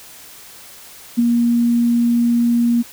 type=tone with ADSR envelope; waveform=sine; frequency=236.7 Hz; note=A#3; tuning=27 cents sharp; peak=-9 dBFS; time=1.17-2.83 s; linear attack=22 ms; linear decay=13 ms; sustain=-3 dB; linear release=23 ms; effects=white hiss -40 dBFS RMS until 2.92 s